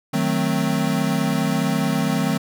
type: chord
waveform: square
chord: D# diminished seventh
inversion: none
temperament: equal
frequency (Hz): 155.56 / 185 / 220 / 261.6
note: D#3 / F#3 / A3 / C4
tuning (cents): 0 / 0 / 0 / 0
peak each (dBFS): -25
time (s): 0.13-2.38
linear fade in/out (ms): 10
effects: none